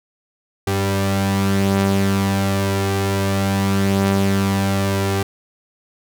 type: tone pair together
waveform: sawtooth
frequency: 97.78 / 196 Hz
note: G2 / G3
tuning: -4 / 0 cents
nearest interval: octave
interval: 1204 cents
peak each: -15 / -15 dBFS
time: 0.67-5.23 s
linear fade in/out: 5 ms
effects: none